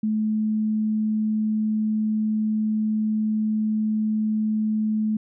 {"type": "tone", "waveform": "sine", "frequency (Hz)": 215.8, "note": "A3", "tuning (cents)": -33, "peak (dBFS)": -20, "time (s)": [0.03, 5.17], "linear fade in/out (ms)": 5, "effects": []}